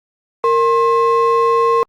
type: ring-modulated tone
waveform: triangle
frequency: 764 Hz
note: G5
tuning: 45 cents flat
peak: -5 dBFS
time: 0.44-1.83 s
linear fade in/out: 0 ms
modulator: 301 Hz
effects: tanh soft clip ceiling -2 dBFS + Opus 48 kbps